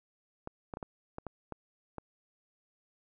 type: clicks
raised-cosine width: 1 ms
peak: -25 dBFS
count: 8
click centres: 0.474 / 0.738 / 0.771 / 0.828 / 1.184 / 1.267 / 1.523 / 1.983 s
effects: none